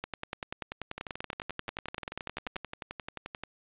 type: two click trains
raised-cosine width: 0.3 ms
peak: -21 / -18 dBFS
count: 29 / 27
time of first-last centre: 0.98-3.436 / 0.04-2.564 s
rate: 11.4 / 10.3 Hz
effects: resampled to 8000 Hz + 10-bit